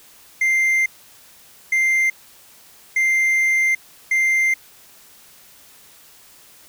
triangle tone bursts at uneven times, 2093 Hz, C7, in tune, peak -13 dBFS, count 4, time 0.41-0.86 / 1.72-2.1 / 2.96-3.75 / 4.11-4.54 s, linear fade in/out 5 ms, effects white hiss -48 dBFS RMS until 6.68 s

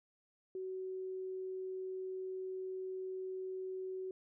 sine tone, 375.2 Hz, F#4, 24 cents sharp, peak -39 dBFS, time 0.55-4.11 s, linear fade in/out 2 ms, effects none

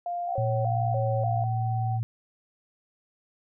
sine tone with vibrato, 620 Hz, D#5, 6 cents flat, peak -28 dBFS, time 0.06-1.44 s, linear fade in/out 2 ms, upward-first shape square, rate 1.7 Hz, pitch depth 210 cents each way
sine tone, 762 Hz, G5, 49 cents flat, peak -31 dBFS, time 0.26-2 s, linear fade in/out 50 ms
sine tone with pitch glide, 116.54 to 114.54 Hz, A#2 to A#2, 0 to -30 cents, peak -25 dBFS, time 0.38-2.03 s, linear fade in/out 0 ms, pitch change -30 cents, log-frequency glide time 0.78-1.22 s
effects none

